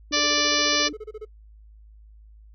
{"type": "tone", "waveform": "sine", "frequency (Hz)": 297.4, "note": "D4", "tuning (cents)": 22, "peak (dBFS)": -31, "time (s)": [0.11, 0.93], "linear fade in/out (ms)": 2}
{"type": "harmonic tone", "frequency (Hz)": 587.3, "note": "D5", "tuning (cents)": 0, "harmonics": [1, 2, 3, 4, 5, 6, 7, 8, 9, 10], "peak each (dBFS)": [-29, -29, -29, -29, -29, -29, -29, -29, -29, -29], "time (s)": [0.12, 0.89], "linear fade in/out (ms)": 20}
{"type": "tone bursts", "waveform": "triangle", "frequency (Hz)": 431.2, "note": "A4", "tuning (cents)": -35, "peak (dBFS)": -30, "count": 16, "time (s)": [0.16, 1.252], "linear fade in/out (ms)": 10, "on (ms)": 42, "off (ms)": 28}
{"effects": ["noise-tail reverb RT60 0.1 s tail -23 dB re dry", "added 53 Hz sine -46 dBFS peak until 2.54 s"]}